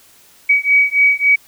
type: beating tone pair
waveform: sine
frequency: 2266 / 2269.6 Hz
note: C#7 / C#7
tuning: +37 / +40 cents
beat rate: 3.6 Hz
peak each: -13 dBFS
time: 0.49-1.36 s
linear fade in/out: 10 ms
effects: white hiss -48 dBFS RMS until 1.47 s